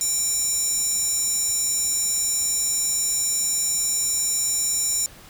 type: tone with high-pass filter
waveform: square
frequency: 784 Hz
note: G5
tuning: in tune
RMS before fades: -23 dBFS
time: 0.01-5.06 s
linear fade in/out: 0 ms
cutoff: 7100 Hz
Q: 5
effects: pink hiss -46 dBFS RMS until 5.29 s